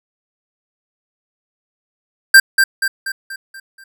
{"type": "tone with echo", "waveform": "square", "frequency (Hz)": 1577, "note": "G6", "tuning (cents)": 10, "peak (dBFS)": -3, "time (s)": [2.34, 2.4], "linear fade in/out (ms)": 5, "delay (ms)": 240, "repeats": 6, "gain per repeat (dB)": -6, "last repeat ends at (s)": 3.84, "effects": []}